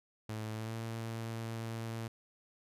sawtooth tone with pitch glide, 109 to 113.63 Hz, A2 to A#2, -16 to -44 cents, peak -34 dBFS, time 0.29-2.08 s, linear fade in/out 5 ms, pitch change +72 cents, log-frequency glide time 0.53-0.78 s, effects resampled to 32000 Hz

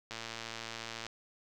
click train, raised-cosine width 0.2 ms, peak -23 dBFS, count 110, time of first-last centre 0.11-1.066 s, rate 114 Hz, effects none

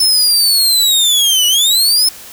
sawtooth linear two-way sweep, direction down then up, 5274 to 2903 to 5274 Hz, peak -6 dBFS, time 0-2.09 s, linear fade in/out 5 ms, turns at 1.47 s, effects white hiss -34 dBFS RMS until 2.32 s

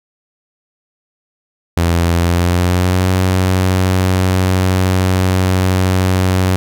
sawtooth tone with pitch glide, 85.3 to 93.02 Hz, F2 to F#2, -40 to +10 cents, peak -7 dBFS, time 1.77-6.56 s, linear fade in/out 0 ms, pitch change +150 cents, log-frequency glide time 2.17-3.09 s, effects none

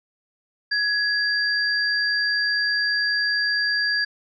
sine tone pair together, 1674 / 4735 Hz, G#6 / D8, +13 / +13 cents, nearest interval octave + tritone, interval 1800 cents, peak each -21 / -24 dBFS, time 0.71-4.05 s, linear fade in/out 10 ms, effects none

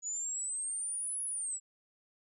sine exponential two-way sweep, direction up then down, 6820 to 10480 to 7600 Hz, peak -34 dBFS, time 0.02-1.6 s, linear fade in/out 50 ms, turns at 1.24 s, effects none

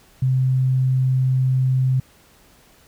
sine tone, 130 Hz, C3, 11 cents flat, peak -15 dBFS, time 0.22-2 s, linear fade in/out 5 ms, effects pink hiss -53 dBFS RMS until 2.87 s

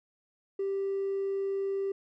sine tone with hard clipping, 392 Hz, G4, in tune, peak -29 dBFS, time 0.59-1.92 s, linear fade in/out 5 ms, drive 1 dB, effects none

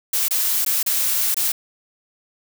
blue noise with dropouts, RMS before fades -20 dBFS, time 0.13-1.52 s, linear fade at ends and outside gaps 5 ms, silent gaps 0.284-0.308 / 0.649-0.662 / 0.829-0.862 / 1.345-1.367 s, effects none

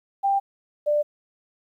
sine tone pair in turn, 791 / 592.6 Hz, G5 / D5, +15 / +15 cents, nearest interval perfect fourth, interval 500 cents, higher first, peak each -18 dBFS, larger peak neither, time 0.23-0.4 / 0.86-1.03 s, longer neither, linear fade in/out 20 ms, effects 10-bit

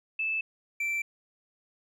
sine / triangle tone pair in turn, 2627 / 2340 Hz, E7 / D7, -7 / -7 cents, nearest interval major second, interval 200 cents, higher first, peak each -27 / -26 dBFS, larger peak second, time 0.19-0.41 / 0.8-1.02 s, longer neither, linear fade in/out 5 ms, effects none

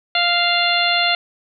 harmonic tone, 697 Hz, F5, 4 cents flat, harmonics 1 / 2 / 3 / 4 / 5 / 6, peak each -21 / -23 / -22 / -21 / -22 / -22 dBFS, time 0.15-1.15 s, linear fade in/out 2 ms, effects none

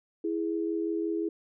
sine tone pair together, 329.6 / 415.3 Hz, E4 / G#4, 0 / 0 cents, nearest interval major third, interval 400 cents, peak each -29 / -32 dBFS, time 0.24-1.29 s, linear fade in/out 5 ms, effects none

